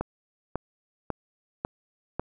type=click train; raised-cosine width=1 ms; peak=-14 dBFS; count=5; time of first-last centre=0.01-2.196 s; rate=1.83 Hz; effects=none